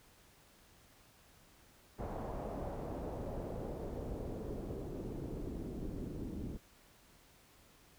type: noise with low-pass filter sweep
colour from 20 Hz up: pink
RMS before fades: -42 dBFS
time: 1.98-6.58 s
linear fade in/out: 20 ms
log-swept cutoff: 770 to 290 Hz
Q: 1.6
effects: pink hiss -64 dBFS RMS until 7.98 s